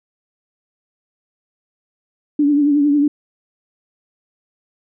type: tone with vibrato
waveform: sine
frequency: 290 Hz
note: D4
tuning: 22 cents flat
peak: -11 dBFS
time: 2.39-3.08 s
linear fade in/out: 5 ms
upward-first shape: triangle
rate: 11 Hz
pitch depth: 61 cents each way
effects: none